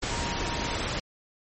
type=tone in noise; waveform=sine; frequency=939 Hz; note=A#5; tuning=12 cents sharp; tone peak=-37 dBFS; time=0.11-0.76 s; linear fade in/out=10 ms; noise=pink; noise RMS=-30 dBFS; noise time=0.02-1 s; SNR=-10 dB; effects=MP3 32 kbps